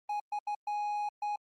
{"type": "tone bursts at uneven times", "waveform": "triangle", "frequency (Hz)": 831, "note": "G#5", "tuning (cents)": 1, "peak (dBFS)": -29, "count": 5, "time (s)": [[0.09, 0.2], [0.32, 0.39], [0.47, 0.55], [0.67, 1.09], [1.22, 1.36]], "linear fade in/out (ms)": 5, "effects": ["Opus 24 kbps"]}